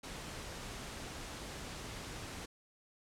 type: noise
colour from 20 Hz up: pink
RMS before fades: -45 dBFS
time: 0.03-2.46 s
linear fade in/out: 10 ms
effects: low-pass 9000 Hz 12 dB/octave